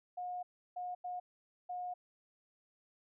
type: tone bursts at uneven times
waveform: sine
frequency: 720 Hz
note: F#5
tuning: 47 cents flat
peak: -38 dBFS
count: 4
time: 0.17-0.43 / 0.76-0.95 / 1.04-1.2 / 1.69-1.94 s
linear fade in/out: 10 ms
effects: none